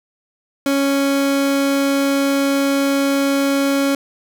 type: tone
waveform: 30% pulse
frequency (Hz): 277.2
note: C#4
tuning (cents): 0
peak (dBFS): -12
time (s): 0.66-3.95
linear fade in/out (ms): 2
effects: none